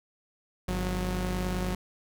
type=tone pair together; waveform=sawtooth; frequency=50.19 / 182.3 Hz; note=G1 / F#3; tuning=+42 / -25 cents; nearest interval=octave + minor seventh; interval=2233 cents; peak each=-27 dBFS; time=0.68-1.75 s; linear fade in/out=5 ms; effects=none